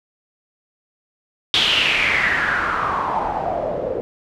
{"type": "noise with low-pass filter sweep", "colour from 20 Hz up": "white", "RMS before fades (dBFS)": -20, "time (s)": [1.54, 4.01], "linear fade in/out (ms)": 0, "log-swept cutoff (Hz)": [3500, 470], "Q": 5.7, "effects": []}